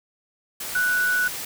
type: tone in noise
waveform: sine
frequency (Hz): 1480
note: F#6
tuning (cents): 0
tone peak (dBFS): -19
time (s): 0.75-1.28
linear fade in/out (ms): 5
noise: white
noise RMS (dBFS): -32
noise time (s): 0.6-1.45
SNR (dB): +10
effects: none